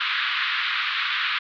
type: band-pass noise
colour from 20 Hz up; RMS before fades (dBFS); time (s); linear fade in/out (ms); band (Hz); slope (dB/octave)
pink; -25; 0-1.39; 10; 1200 to 3900; 48
effects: none